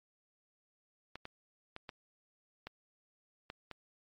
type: clicks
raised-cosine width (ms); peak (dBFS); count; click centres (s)
0.3; -27; 7; 1.156 / 1.254 / 1.764 / 1.892 / 2.67 / 3.501 / 3.713
effects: MP3 48 kbps